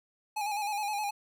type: tone with vibrato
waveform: square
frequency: 831 Hz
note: G#5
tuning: 1 cent sharp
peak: -31 dBFS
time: 0.36-1.11 s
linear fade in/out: 10 ms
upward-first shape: square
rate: 9.6 Hz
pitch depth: 45 cents each way
effects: none